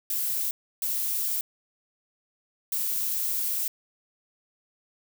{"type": "noise bursts at uneven times", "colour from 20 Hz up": "violet", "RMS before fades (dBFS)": -28, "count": 3, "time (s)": [[0.1, 0.51], [0.82, 1.41], [2.72, 3.68]], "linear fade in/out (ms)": 2, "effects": []}